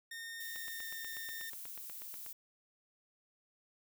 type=tone with pitch glide; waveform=sawtooth; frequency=1832 to 1819.3 Hz; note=A#6 to A#6; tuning=-31 to -43 cents; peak=-40 dBFS; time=0.11-1.5 s; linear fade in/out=5 ms; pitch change=-12 cents; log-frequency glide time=0.59-0.9 s
type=noise; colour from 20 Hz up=violet; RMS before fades=-47 dBFS; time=0.4-2.33 s; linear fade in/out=5 ms
type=click train; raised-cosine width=0.3 ms; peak=-35 dBFS; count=15; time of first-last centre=0.56-2.263 s; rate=8.22 Hz
effects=none